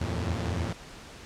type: tone cluster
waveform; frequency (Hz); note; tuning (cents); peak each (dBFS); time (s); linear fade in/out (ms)
sawtooth; 79.5 / 86 / 89.6 / 112.8; D#2 / F2 / F2 / A2; +38 / -26 / +45 / +44; -30; 0.01-0.73; 5
effects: pink hiss -46 dBFS RMS until 1.25 s + low-pass 7000 Hz 12 dB/octave